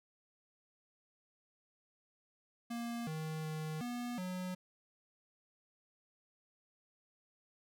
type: tone with pitch steps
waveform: square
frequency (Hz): 235.1 / 157.2 / 156.1 / 242.5 / 183.1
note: A#3 / D#3 / D#3 / B3 / F#3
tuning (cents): +15 / +18 / +6 / -31 / -18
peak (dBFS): -39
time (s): 2.7-4.55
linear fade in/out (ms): 10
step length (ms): 370
effects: none